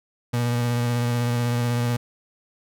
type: tone with vibrato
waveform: 35% pulse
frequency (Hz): 120.2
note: B2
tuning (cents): -46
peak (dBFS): -19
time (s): 0.33-1.97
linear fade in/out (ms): 10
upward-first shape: sine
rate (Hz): 16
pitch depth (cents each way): 20
effects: none